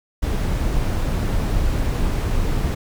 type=noise; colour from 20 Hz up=brown; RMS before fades=-20 dBFS; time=0.22-2.75 s; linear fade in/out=10 ms; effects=none